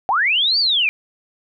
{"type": "linear two-way sweep", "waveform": "sine", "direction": "up then down", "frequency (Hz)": [709, 4728, 2328], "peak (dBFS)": -14, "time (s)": [0.09, 0.89], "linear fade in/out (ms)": 0, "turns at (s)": 0.59, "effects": []}